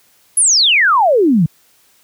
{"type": "exponential sweep", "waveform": "sine", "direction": "down", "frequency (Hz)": [11110, 147.6], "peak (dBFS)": -8, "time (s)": [0.37, 1.46], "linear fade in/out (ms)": 5, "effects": ["white hiss -53 dBFS RMS until 2.03 s", "high-pass 60 Hz 12 dB/octave"]}